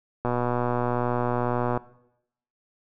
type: click train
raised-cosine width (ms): 1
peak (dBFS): -12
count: 187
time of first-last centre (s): 0.25-1.775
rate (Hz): 122
effects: noise-tail reverb RT60 0.8 s tail -19 dB re dry